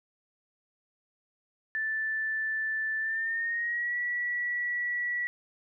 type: tone with pitch glide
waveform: sine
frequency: 1760 to 1941.6 Hz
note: A6 to B6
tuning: 0 to -30 cents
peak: -28 dBFS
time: 1.75-5.27 s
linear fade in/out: 0 ms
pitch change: +170 cents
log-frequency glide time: 2.99-3.97 s
effects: none